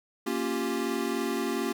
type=chord; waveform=square; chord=G half-diminished seventh; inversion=first; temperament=equal; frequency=233.1 / 277.2 / 349.2 / 392 Hz; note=Bb3 / Db4 / F4 / G4; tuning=0 / 0 / 0 / 0 cents; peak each=-34 dBFS; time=0.26-1.73 s; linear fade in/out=10 ms; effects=none